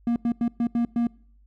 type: tone bursts at uneven times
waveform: triangle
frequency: 235.9 Hz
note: A#3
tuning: 21 cents sharp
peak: -18 dBFS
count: 6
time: 0.07-0.16 / 0.25-0.32 / 0.41-0.48 / 0.6-0.67 / 0.75-0.85 / 0.96-1.07 s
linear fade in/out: 2 ms
effects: noise-tail reverb RT60 0.6 s tail -24 dB re dry + added 50 Hz sine -53 dBFS peak until 1.46 s